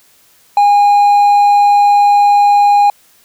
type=tone with hard clipping; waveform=triangle; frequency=817 Hz; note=G#5; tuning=29 cents flat; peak=-6 dBFS; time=0.57-2.9 s; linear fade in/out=2 ms; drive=5 dB; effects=white hiss -49 dBFS RMS until 3.24 s